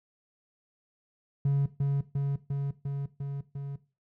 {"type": "tone with echo", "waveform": "triangle", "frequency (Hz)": 139.9, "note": "C#3", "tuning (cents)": 16, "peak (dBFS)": -19, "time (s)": [1.45, 1.66], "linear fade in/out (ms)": 5, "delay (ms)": 350, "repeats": 6, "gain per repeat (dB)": -2, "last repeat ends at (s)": 3.76, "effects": ["noise-tail reverb RT60 0.3 s tail -17 dB re dry", "tanh soft clip ceiling -18 dBFS"]}